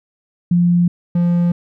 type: tone pair in turn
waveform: sine / triangle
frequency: 174.5 / 173.62 Hz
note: F3 / F3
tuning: -1 / -10 cents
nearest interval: unison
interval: 9 cents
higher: first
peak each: -10 dBFS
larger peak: neither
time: 0.51-0.88 / 1.15-1.52 s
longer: neither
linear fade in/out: 5 ms
effects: none